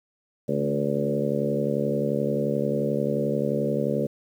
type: harmonic tone with a mistuned harmonic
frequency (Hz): 71.4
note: D2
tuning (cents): -48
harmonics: 2 / 3 / 4 / 5 / 6 / 7 / 8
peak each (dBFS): -30 / -28 / -33 / -33 / -30 / -29 / -30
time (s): 0.48-4.07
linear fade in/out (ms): 10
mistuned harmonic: 3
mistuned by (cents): +19
effects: 9-bit